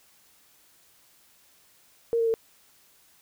sine tone with pitch steps, 464.4 / 457.7 / 451.2 Hz, A#4 / A#4 / A4, -7 / -32 / +44 cents, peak -21 dBFS, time 2.13-2.34 s, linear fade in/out 0 ms, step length 70 ms, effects white hiss -60 dBFS RMS until 3.21 s

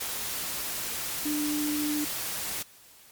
sine tone in noise, 297.7 Hz, D4, 24 cents sharp, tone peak -27 dBFS, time 1.25-2.05 s, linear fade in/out 10 ms, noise white, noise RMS -33 dBFS, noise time 0-2.63 s, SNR +3 dB, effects white hiss -54 dBFS RMS until 3.11 s + MP3 96 kbps

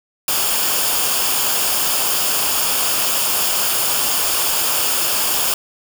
white noise with comb filter, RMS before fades -18 dBFS, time 0.28-5.54 s, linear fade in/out 2 ms, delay 0.5 ms, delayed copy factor -0.55, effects none

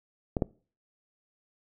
clicks, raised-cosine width 2 ms, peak -14 / -11 dBFS, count 2, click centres 0.368 / 0.422 s, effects noise-tail reverb RT60 0.4 s tail -23 dB re dry

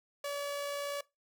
sawtooth tone with amplitude modulation, 571 Hz, D5, 49 cents flat, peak -30 dBFS, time 0.24-1.01 s, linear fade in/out 5 ms, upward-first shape sine, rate 60.5 Hz, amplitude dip 25%, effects noise-tail reverb RT60 0.2 s tail -20 dB re dry

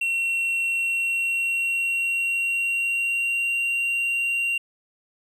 triangle tone with pitch glide, 2726 to 2761 Hz, F7 to F7, -43 to -20 cents, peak -20 dBFS, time 0.01-4.58 s, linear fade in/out 5 ms, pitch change +23 cents, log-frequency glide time 0.67-3.51 s, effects none

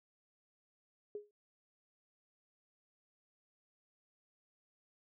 sine tone with exponential decay, 415.3 Hz, G#4, in tune, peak -37 dBFS, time 1.15-1.31 s, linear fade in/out 2 ms, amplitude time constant 34 ms, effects none

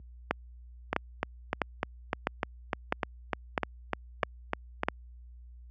two click trains, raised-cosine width 0.5 ms, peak -12 / -10 dBFS, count 14 / 8, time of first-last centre 0.93-4.834 / 0.31-4.885 s, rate 3.33 / 1.53 Hz, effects added 60 Hz sine -31 dBFS peak until 5.7 s + high-pass 150 Hz 12 dB/octave

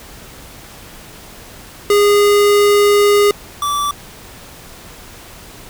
square tone pair in turn, 410.1 / 1159.9 Hz, G#4 / D6, -22 / -22 cents, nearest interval octave + tritone, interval 1800 cents, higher second, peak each -9 / -16 dBFS, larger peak first, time 1.9-3.31 / 3.62-3.91 s, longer first, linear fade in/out 2 ms, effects pink hiss -37 dBFS RMS until 5.69 s

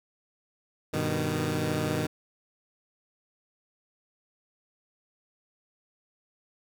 15% pulse chord, G augmented, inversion none, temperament equal with one note detuned, 98 / 123.47 / 154.04 Hz, G2 / B2 / D#3, 0 / 0 / -17 cents, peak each -27 / -26 / -23 dBFS, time 0.93-2.07 s, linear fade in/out 10 ms, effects none

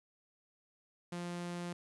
sawtooth tone, 174.61 Hz, F3, in tune, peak -35 dBFS, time 1.12-1.73 s, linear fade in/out 5 ms, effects resampled to 24000 Hz + 12-bit

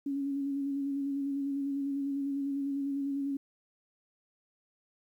sine tone with vibrato, 278.3 Hz, C#4, 7 cents sharp, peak -30 dBFS, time 0.06-3.37 s, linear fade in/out 5 ms, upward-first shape square, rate 10 Hz, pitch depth 21 cents each way, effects 11-bit

